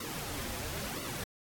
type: noise with flanger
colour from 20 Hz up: pink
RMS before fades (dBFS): -39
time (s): 0-1.24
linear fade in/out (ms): 5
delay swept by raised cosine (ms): 1.2 to 6.8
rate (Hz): 0.98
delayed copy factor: -0.9
effects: AAC 64 kbps